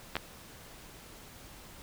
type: clicks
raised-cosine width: 0.3 ms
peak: -15 dBFS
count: 2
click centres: 0.155 / 0.167 s
effects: pink hiss -51 dBFS RMS until 1.82 s